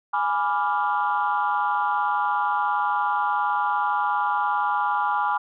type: chord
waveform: sine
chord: G# diminished seventh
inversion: none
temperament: equal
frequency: 830.6 / 987.8 / 1174.7 / 1396.9 Hz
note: G#5 / B5 / D6 / F6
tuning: 0 / 0 / 0 / 0 cents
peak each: -24 / -25 / -26 / -28 dBFS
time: 0.13-5.38 s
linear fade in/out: 10 ms
effects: tanh soft clip ceiling -12 dBFS